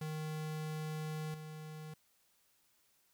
square tone with level steps, 155.2 Hz, D#3, 4 cents flat, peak -39 / -46 dBFS, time 0.01-1.94 s, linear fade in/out 5 ms, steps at 1.34 s, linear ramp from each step 2 ms, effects white hiss -73 dBFS RMS until 3.13 s

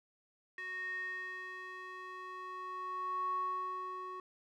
square tone with band-pass filter sweep, 370 Hz, F#4, in tune, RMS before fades -41 dBFS, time 0.58-4.2 s, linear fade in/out 2 ms, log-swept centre 2000 to 920 Hz, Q 8.6, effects none

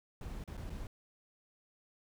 brown noise with dropouts, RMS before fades -43 dBFS, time 0.21-0.87 s, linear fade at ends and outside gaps 2 ms, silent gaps 0.44-0.476 / 0.57-0.575 / 0.697-0.701 s, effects none

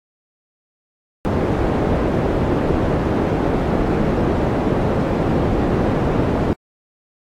white low-pass noise, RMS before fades -18 dBFS, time 1.25-6.53 s, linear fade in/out 0 ms, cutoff 440 Hz, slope 12 dB/octave, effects AAC 48 kbps

